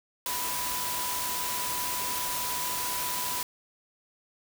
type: tone in noise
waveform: sine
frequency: 987.8 Hz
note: B5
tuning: in tune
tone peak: -35 dBFS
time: 0.26-3.43 s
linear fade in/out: 2 ms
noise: white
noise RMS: -32 dBFS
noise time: 0.26-3.43 s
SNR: -6 dB
effects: none